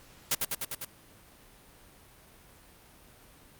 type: noise with echo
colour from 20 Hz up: white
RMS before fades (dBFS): -27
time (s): 0.31-0.35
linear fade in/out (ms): 5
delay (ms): 100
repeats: 5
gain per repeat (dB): -2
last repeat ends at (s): 0.85
effects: pink hiss -56 dBFS RMS until 3.59 s + Opus 48 kbps